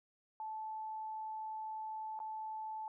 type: tone with dropouts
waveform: sine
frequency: 872 Hz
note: A5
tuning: 16 cents flat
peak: -40 dBFS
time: 0.4-2.88 s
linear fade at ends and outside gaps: 1 ms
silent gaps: 2.191-2.201 s
effects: none